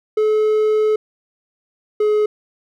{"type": "tone pair in turn", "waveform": "triangle", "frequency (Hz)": [430, 423.3], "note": ["A4", "G#4"], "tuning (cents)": [-40, 33], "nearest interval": "unison", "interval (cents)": 27, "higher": "first", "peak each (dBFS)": -11, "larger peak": "neither", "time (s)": [[0.17, 0.96], [2, 2.26]], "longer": "first", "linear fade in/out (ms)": 5, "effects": []}